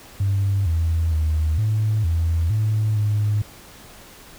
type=tone with pitch steps; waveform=sine; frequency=98.7 / 82.2 / 78.1 / 107.8 / 82.8 / 107.7 / 104.9 Hz; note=G2 / E2 / D#2 / A2 / E2 / A2 / G#2; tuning=+12 / -4 / +7 / -35 / +8 / -37 / +18 cents; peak=-16 dBFS; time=0.2-3.42 s; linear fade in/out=5 ms; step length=460 ms; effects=tanh soft clip ceiling -13 dBFS + pink hiss -44 dBFS RMS until 4.38 s